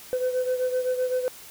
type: beating tone pair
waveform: sine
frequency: 505 / 512.8 Hz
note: B4 / C5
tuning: +39 / -35 cents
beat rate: 7.8 Hz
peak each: -22 / -27 dBFS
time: 0.13-1.28 s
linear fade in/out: 0 ms
effects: tanh soft clip ceiling -20 dBFS + white hiss -45 dBFS RMS until 1.5 s